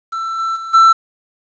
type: tone with level steps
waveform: triangle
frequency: 1335 Hz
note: E6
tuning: 22 cents sharp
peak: -17 / -14 / -22 / -3 dBFS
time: 0.12-0.93 s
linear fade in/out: 10 ms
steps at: 0.38 / 0.55 / 0.73 s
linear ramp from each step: 20 ms
effects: resampled to 16000 Hz + 7-bit